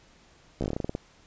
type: slowing click train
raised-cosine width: 2 ms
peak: -16 dBFS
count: 12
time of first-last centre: 0.61-0.951 s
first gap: 14 ms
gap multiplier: 1.15
effects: pink hiss -58 dBFS RMS until 1.26 s + resampled to 16000 Hz